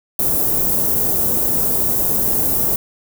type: band-stop noise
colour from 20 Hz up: white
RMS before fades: -17 dBFS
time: 0.19-2.76 s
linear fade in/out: 2 ms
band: 500 to 16000 Hz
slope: 12 dB/octave
effects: none